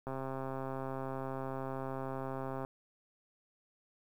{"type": "click train", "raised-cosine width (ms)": 1, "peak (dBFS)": -26, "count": 344, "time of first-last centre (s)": [0.07, 2.649], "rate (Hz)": 133, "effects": ["10-bit"]}